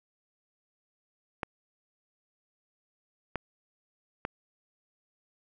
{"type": "clicks", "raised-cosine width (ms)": 0.5, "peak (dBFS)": -16, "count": 3, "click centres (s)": [1.432, 3.357, 4.251], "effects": []}